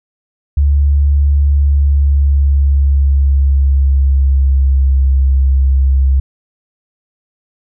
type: tone with pitch glide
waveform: sine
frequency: 71.3 to 66.91 Hz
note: C#2 to C2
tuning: +49 to +39 cents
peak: -7 dBFS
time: 0.57-6.2 s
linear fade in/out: 5 ms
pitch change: -110 cents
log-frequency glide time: 1.42-5.01 s
effects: none